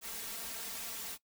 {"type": "noise with comb filter", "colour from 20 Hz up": "white", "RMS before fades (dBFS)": -42, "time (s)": [0.01, 1.18], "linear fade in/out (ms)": 50, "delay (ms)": 4.4, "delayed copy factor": 0.95, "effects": ["noise-tail reverb RT60 0.1 s tail -19 dB re dry"]}